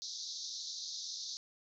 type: band-pass noise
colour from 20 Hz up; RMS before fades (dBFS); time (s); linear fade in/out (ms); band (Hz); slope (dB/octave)
pink; -43; 0.02-1.37; 0; 3700 to 6400; 96
effects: none